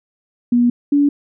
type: tone pair in turn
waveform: sine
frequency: 241.2 / 286.8 Hz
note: B3 / D4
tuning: -41 / -41 cents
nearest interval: minor third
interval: 300 cents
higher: second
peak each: -10 dBFS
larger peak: neither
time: 0.52-0.7 / 0.92-1.09 s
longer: first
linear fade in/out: 5 ms
effects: none